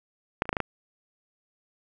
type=clicks; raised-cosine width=0.5 ms; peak=-7 / -29 / -10 / -12 / -11 / -11 dBFS; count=6; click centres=0.421 / 0.455 / 0.492 / 0.529 / 0.568 / 0.603 s; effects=none